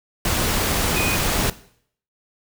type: tone in noise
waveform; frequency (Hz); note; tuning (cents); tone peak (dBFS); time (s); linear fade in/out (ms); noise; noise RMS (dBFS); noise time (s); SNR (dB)
sine; 2489; D#7; 0; -23; 0.96-1.16; 2; pink; -21; 0.25-1.5; -5
effects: noise-tail reverb RT60 0.6 s tail -17 dB re dry